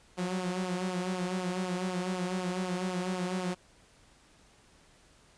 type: tone with flanger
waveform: sawtooth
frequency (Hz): 182.6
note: F#3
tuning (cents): -23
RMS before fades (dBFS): -33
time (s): 0.17-3.55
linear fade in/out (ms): 20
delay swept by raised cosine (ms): 0.48 to 4.98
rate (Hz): 4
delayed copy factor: -0.65
effects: pink hiss -61 dBFS RMS until 5.37 s + resampled to 22050 Hz